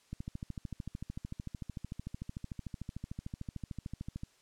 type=click train; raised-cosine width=5 ms; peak=-27 dBFS; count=56; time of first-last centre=0.13-4.234 s; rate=13.4 Hz; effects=white hiss -67 dBFS RMS until 4.41 s + low-pass 8000 Hz 12 dB/octave